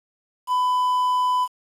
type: tone with quantisation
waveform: triangle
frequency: 1000 Hz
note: B5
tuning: 21 cents sharp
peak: -16 dBFS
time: 0.47-1.48 s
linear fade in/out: 50 ms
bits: 7
effects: resampled to 32000 Hz